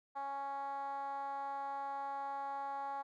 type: tone with band-pass filter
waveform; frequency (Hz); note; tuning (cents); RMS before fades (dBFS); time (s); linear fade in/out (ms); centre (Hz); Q
10% pulse; 277.2; C#4; 0; -41; 0.15-3.03; 20; 900; 7.4
effects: none